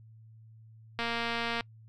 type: click train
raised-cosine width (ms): 0.3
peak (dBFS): -17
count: 145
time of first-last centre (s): 0.99-1.608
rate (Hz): 233
effects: noise-tail reverb RT60 0.1 s tail -26 dB re dry + added 111 Hz sine -51 dBFS peak until 1.88 s